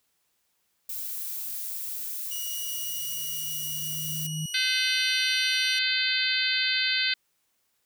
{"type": "noise", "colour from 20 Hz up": "violet", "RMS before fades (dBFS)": -34, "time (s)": [0.89, 4.27], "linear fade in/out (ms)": 5}
{"type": "tone with pitch glide", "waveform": "20% pulse", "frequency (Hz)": [2907, 2924], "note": ["F#7", "F#7"], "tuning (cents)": [-31, -21], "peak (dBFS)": -29, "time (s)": [2.31, 5.79], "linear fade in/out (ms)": 5, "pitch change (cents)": 10, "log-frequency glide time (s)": [4.01, 5.49]}
{"type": "tone with exponential growth", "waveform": "sine", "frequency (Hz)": 155.56, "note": "D#3", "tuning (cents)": 0, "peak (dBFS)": -28, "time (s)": [2.62, 4.46], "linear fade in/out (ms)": 5, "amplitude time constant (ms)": 400}
{"type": "harmonic tone", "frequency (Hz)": 513, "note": "C5", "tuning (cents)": -34, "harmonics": [3, 4, 5, 6, 7, 8, 9], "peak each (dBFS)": [-31, -31, -31, -31, -31, -31, -31], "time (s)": [4.54, 7.14], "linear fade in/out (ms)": 5}
{"effects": ["white hiss -73 dBFS RMS until 7.85 s"]}